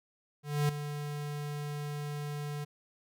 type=tone with ADSR envelope; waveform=square; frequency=146.83 Hz; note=D3; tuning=in tune; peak=-25 dBFS; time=0.43-2.65 s; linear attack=260 ms; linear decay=4 ms; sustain=-11 dB; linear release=15 ms; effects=none